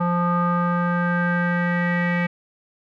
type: tone with low-pass filter sweep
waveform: square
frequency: 174.61 Hz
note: F3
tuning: in tune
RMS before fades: -21 dBFS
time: 0-2.27 s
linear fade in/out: 10 ms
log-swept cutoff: 1100 to 2100 Hz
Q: 6.1
effects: none